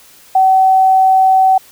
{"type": "tone", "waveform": "sine", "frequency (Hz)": 760, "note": "F#5", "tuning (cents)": 46, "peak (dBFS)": -6, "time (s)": [0.35, 1.58], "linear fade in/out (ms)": 5, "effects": ["white hiss -43 dBFS RMS until 1.71 s"]}